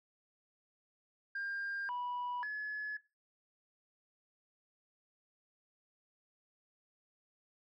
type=tone with pitch steps; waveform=sine; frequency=1601 / 980 / 1705 Hz; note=G6 / B5 / G#6; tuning=+36 / -14 / +45 cents; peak=-35 dBFS; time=1.35-2.97 s; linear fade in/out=5 ms; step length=540 ms; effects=noise-tail reverb RT60 0.3 s tail -21 dB re dry + tanh soft clip ceiling -34 dBFS